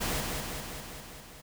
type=noise with echo; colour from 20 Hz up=pink; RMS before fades=-31 dBFS; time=0-0.22 s; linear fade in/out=20 ms; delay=200 ms; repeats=6; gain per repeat=-3 dB; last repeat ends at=1.42 s; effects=none